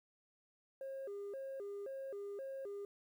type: tone with vibrato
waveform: sine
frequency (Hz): 466.2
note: A#4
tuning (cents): 0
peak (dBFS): -40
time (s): 0.81-2.85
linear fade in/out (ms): 2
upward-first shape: square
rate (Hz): 1.9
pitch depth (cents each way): 250
effects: tanh soft clip ceiling -41 dBFS + 12-bit